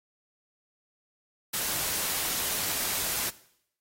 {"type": "noise", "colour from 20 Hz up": "white", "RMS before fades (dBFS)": -30, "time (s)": [1.53, 3.3], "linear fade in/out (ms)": 10, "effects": ["noise-tail reverb RT60 0.7 s tail -18 dB re dry", "AAC 48 kbps"]}